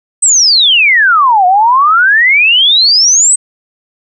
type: exponential two-way sweep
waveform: sine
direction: down then up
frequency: 8330 to 710 to 8330 Hz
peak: -4 dBFS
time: 0.22-3.36 s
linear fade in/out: 10 ms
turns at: 1.46 s
effects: none